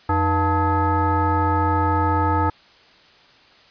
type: tone with frequency modulation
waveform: sine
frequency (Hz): 484.6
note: B4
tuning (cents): -33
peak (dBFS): -16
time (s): 0.09-2.5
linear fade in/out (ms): 5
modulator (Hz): 396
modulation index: 2
effects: white hiss -51 dBFS RMS until 3.7 s + resampled to 11025 Hz